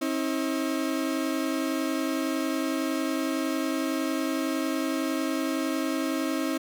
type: tone pair together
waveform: 35% pulse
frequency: 269.1 / 320 Hz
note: C4 / D#4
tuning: +49 / +49 cents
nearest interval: minor third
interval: 300 cents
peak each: -27 dBFS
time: 0.01-6.58 s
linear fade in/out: 10 ms
effects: none